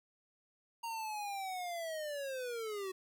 square linear sweep, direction down, 932.3 to 370 Hz, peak -39 dBFS, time 0.83-2.92 s, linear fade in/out 10 ms, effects 13-bit

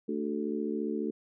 harmonic tone with a mistuned harmonic, 74.6 Hz, D2, 28 cents sharp, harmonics 3 / 4 / 5 / 6, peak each -34 / -35 / -36 / -37 dBFS, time 0.08-1.11 s, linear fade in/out 10 ms, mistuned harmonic 6, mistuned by -43 cents, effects none

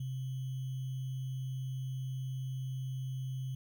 sine tone with sample-and-hold, 130.81 Hz, C3, in tune, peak -35 dBFS, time 0-3.55 s, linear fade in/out 5 ms, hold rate 3150 Hz, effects none

